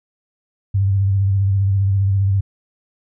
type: tone with vibrato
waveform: sine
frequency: 98 Hz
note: G2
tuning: in tune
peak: -13 dBFS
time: 0.74-2.41 s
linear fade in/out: 10 ms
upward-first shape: triangle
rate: 15 Hz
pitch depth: 51 cents each way
effects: none